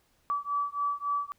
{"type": "beating tone pair", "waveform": "sine", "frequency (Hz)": [1149, 1152.6], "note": ["D6", "D6"], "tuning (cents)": [-38, -33], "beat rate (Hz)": 3.6, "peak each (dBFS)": -31, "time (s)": [0.3, 1.32], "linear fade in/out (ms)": 0, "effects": ["pink hiss -69 dBFS RMS until 1.38 s"]}